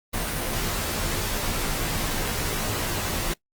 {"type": "noise with comb filter", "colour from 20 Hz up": "pink", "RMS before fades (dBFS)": -27, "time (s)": [0.13, 3.34], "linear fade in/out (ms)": 10, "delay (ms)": 16, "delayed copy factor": -0.75, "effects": ["noise-tail reverb RT60 0.1 s tail -21 dB re dry", "Opus 32 kbps"]}